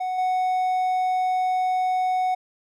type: tone with level steps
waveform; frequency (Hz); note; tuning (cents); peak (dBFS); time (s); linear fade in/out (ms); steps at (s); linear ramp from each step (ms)
triangle; 740; F#5; 0; -22 / -18; 0-2.35; 10; 0.18; 5
effects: none